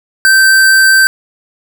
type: tone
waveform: square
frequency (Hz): 1555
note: G6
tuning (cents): -14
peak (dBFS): -5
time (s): 0.25-1.07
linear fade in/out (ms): 0
effects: none